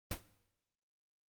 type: noise with exponential decay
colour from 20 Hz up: pink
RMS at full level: -33 dBFS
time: 0.11-0.23 s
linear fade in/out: 5 ms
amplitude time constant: 26 ms
effects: noise-tail reverb RT60 0.9 s tail -17 dB re dry + Opus 32 kbps